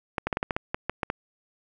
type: clicks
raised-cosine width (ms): 0.5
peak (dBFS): -11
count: 11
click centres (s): 0.182 / 0.27 / 0.328 / 0.371 / 0.429 / 0.508 / 0.565 / 0.745 / 0.896 / 1.032 / 1.101
effects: none